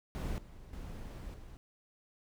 brown noise with level steps, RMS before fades -36 / -52 / -44 / -50 dBFS, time 0.15-1.57 s, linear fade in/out 0 ms, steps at 0.38 / 0.73 / 1.34 s, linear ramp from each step 2 ms, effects none

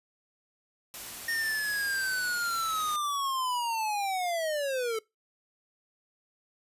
white noise, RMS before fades -41 dBFS, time 0.94-2.96 s, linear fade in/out 0 ms
square linear sweep, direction down, 1845 to 432.7 Hz, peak -29 dBFS, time 1.28-4.99 s, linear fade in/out 5 ms
effects noise-tail reverb RT60 0.2 s tail -22 dB re dry + resampled to 32000 Hz

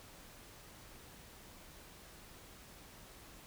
silence, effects pink hiss -56 dBFS RMS until 3.46 s

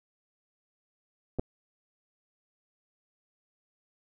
clicks, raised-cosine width 2 ms, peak -23 / -15 dBFS, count 2, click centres 1.387 / 1.395 s, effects none

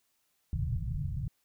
white low-pass noise, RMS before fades -33 dBFS, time 0.53-1.28 s, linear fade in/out 2 ms, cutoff 150 Hz, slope 48 dB/octave, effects white hiss -75 dBFS RMS until 1.44 s

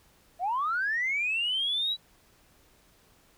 sine linear sweep, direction up, 666 to 3951 Hz, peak -25 dBFS, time 0.39-1.97 s, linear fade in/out 50 ms, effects tanh soft clip ceiling -21 dBFS + pink hiss -62 dBFS RMS until 3.37 s

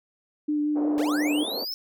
sine tone with vibrato, 297.7 Hz, D4, 24 cents sharp, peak -22 dBFS, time 0.48-1.44 s, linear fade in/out 10 ms, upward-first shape sine, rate 5.6 Hz, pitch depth 14 cents each way
white band-pass noise, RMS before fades -34 dBFS, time 0.75-1.65 s, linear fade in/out 20 ms, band 290 to 670 Hz, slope 24 dB/octave
square linear sweep, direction up, 301.7 to 5390 Hz, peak -30 dBFS, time 0.98-1.74 s, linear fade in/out 0 ms
effects none

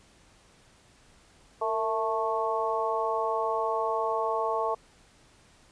harmonic tone with a mistuned harmonic, 220 Hz, A3, in tune, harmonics 2 / 3 / 4 / 5, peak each -31 / -31 / -31 / -31 dBFS, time 1.61-4.75 s, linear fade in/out 10 ms, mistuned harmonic 2, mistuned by +53 cents, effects pink hiss -59 dBFS RMS until 5.71 s + resampled to 22050 Hz

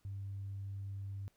sine tone, 98.6 Hz, G2, 11 cents sharp, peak -39 dBFS, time 0.05-1.28 s, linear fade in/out 0 ms, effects tanh soft clip ceiling -35 dBFS + pink hiss -75 dBFS RMS until 1.36 s

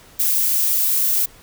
violet noise, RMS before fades -18 dBFS, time 0.19-1.26 s, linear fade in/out 10 ms, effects pink hiss -47 dBFS RMS until 1.42 s

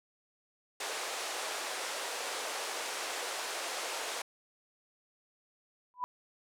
pink band-pass noise, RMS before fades -38 dBFS, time 0.8-4.22 s, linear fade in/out 5 ms, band 460 to 10000 Hz, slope 24 dB/octave
sine tone with exponential growth, 991 Hz, B5, 6 cents sharp, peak -27 dBFS, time 5.94-6.04 s, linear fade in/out 0 ms, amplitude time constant 21 ms
effects none

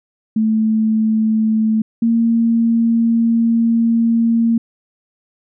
sine tone pair in turn, 219.2 / 230 Hz, A3 / A#3, -6 / -23 cents, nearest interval minor second, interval 83 cents, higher second, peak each -12 / -11 dBFS, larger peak second, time 0.36-1.82 / 2.02-4.58 s, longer second, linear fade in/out 5 ms, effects none

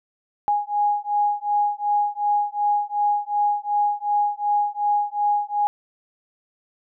sine beating tone pair, 825 / 827.7 Hz, G#5 / G#5, -12 / -6 cents, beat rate 2.7 Hz, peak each -22 dBFS, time 0.48-5.67 s, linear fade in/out 0 ms, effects none

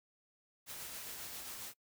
white noise with tremolo, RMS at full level -45 dBFS, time 0.66-1.74 s, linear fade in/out 50 ms, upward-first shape sine, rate 7.4 Hz, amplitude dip 25%, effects noise-tail reverb RT60 0.1 s tail -23 dB re dry

